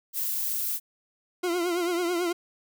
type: noise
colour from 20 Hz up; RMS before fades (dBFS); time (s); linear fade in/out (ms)
violet; -29; 0.13-0.8; 50
type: tone with vibrato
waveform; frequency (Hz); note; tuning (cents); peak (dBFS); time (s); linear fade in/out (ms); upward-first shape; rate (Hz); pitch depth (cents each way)
40% pulse; 349.2; F4; 0; -24; 1.43-2.33; 10; triangle; 9.1; 85
effects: none